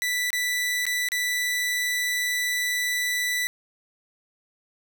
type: tone with dropouts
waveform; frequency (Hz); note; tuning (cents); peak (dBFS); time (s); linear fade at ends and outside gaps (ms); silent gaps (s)
sawtooth; 1975.5; B6; 0; -20; 0.02-3.47; 0; 0.304-0.33 / 0.854-0.866 / 1.087-1.119
effects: none